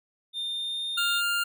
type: tone with pitch glide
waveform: triangle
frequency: 3620 to 3643 Hz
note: A7 to A#7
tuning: +48 to -41 cents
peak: -28 dBFS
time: 0.33-1.22 s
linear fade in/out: 50 ms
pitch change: +11 cents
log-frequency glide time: 0.55-0.86 s
type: tone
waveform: 25% pulse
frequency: 1400 Hz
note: F6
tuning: 4 cents sharp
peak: -21 dBFS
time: 0.97-1.44 s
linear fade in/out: 10 ms
effects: none

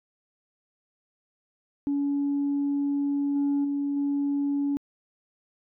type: tone with level steps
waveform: sine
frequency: 283.3 Hz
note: C#4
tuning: 38 cents sharp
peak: -22 / -20 / -24 / -22 dBFS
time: 1.87-4.77 s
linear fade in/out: 0 ms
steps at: 3.35 / 3.64 / 3.96 s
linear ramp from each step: 10 ms
effects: tanh soft clip ceiling -20 dBFS

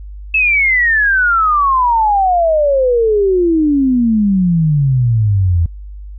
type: exponential sweep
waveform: sine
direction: down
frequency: 2637 to 81.5 Hz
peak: -9 dBFS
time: 0.34-5.66 s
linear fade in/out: 5 ms
effects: added 50 Hz sine -27 dBFS peak until 6.18 s

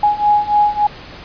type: beating tone pair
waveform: sine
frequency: 830.6 / 834.1 Hz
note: G#5 / G#5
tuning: 0 / +7 cents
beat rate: 3.5 Hz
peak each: -15 / -13 dBFS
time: 0.03-0.87 s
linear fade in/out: 5 ms
effects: pink hiss -35 dBFS RMS until 1.24 s + resampled to 11025 Hz

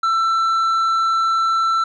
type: tone with tanh clipping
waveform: sine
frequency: 1336 Hz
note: E6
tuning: 23 cents sharp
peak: -16 dBFS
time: 0.03-1.84 s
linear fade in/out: 5 ms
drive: 6 dB
effects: none

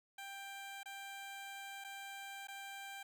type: tone with dropouts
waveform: 15% pulse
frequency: 789 Hz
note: G5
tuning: 11 cents sharp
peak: -40 dBFS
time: 0.18-3.03 s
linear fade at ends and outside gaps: 5 ms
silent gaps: 0.832-0.857 / 1.841-1.845 / 2.472-2.483 s
effects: none

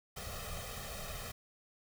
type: noise with comb filter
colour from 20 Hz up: pink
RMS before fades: -43 dBFS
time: 0.16-1.32 s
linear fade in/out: 10 ms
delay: 1.6 ms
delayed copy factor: +1
effects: none

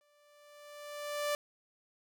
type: tone with exponential growth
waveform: sawtooth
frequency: 587.3 Hz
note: D5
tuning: in tune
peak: -26 dBFS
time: 0.01-1.35 s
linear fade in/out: 1 ms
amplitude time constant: 290 ms
effects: none

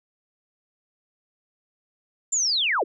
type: linear sweep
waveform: sine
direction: down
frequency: 7380 to 270.2 Hz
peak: -20 dBFS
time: 2.32-2.84 s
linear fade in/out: 10 ms
effects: none

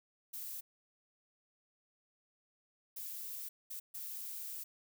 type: noise bursts at uneven times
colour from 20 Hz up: violet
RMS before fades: -44 dBFS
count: 4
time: 0.33-0.61 / 2.96-3.49 / 3.7-3.8 / 3.94-4.64 s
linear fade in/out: 10 ms
effects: none

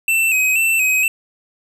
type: tone with vibrato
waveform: square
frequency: 2600 Hz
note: E7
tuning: 24 cents flat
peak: -14 dBFS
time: 0.08-1.08 s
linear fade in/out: 2 ms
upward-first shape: square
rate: 2.1 Hz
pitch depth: 49 cents each way
effects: none

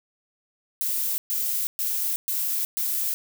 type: noise bursts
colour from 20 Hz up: violet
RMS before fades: -26 dBFS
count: 5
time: 0.81-3.14 s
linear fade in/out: 0 ms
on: 370 ms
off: 120 ms
effects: none

